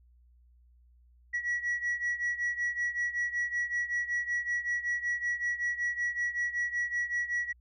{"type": "beating tone pair", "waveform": "sine", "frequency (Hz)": [1928, 1933.3], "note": ["B6", "B6"], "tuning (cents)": [-42, -37], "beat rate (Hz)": 5.3, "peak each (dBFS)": [-29, -32], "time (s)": [1.33, 7.53], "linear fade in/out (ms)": 20, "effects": ["tanh soft clip ceiling -26 dBFS", "added 60 Hz sine -58 dBFS peak until 7.6 s"]}